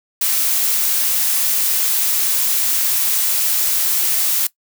blue noise, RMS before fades -17 dBFS, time 0.21-4.47 s, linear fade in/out 5 ms, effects noise-tail reverb RT60 0.1 s tail -20 dB re dry

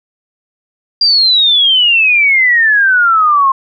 sine exponential sweep, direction down, 4805 to 1056 Hz, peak -6 dBFS, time 1.01-3.52 s, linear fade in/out 5 ms, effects none

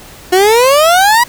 30% pulse exponential sweep, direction up, 357.6 to 987.8 Hz, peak -3 dBFS, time 0.32-1.24 s, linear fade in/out 10 ms, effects pink hiss -35 dBFS RMS until 1.28 s

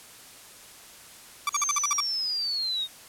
sawtooth tone bursts, 1160 Hz, D6, 22 cents flat, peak -19 dBFS, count 8, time 1.47-2.004 s, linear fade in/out 2 ms, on 23 ms, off 50 ms
sine linear sweep, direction down, 6645 to 3661 Hz, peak -26 dBFS, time 1.52-2.88 s, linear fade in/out 50 ms
effects white hiss -48 dBFS RMS until 3.08 s + low-pass 12000 Hz 12 dB/octave

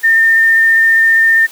sine tone with vibrato, 1810 Hz, A6, 48 cents sharp, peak -6 dBFS, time 0.03-1.47 s, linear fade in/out 20 ms, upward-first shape triangle, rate 15 Hz, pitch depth 13 cents each way, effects white hiss -36 dBFS RMS until 1.51 s + high-pass 300 Hz 12 dB/octave

